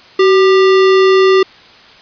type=tone with sample-and-hold; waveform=sine; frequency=379.9 Hz; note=F#4; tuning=46 cents sharp; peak=-5 dBFS; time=0.19-1.43 s; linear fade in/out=5 ms; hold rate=1575 Hz; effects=white hiss -40 dBFS RMS until 2.01 s + resampled to 11025 Hz